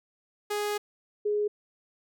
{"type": "tone pair in turn", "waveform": ["sawtooth", "sine"], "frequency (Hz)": [415.3, 416.8], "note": ["G#4", "G#4"], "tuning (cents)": [0, 6], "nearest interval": "unison", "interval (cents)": 6, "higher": "second", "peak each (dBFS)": -24, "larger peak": "neither", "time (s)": [[0.5, 0.78], [1.25, 1.48]], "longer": "first", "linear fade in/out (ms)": 10, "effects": []}